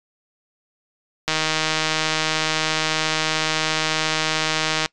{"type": "click train", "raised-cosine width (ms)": 0.2, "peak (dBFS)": -3, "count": 563, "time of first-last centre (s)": [1.28, 4.86], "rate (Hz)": 157, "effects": ["noise-tail reverb RT60 0.1 s tail -23 dB re dry", "resampled to 24000 Hz"]}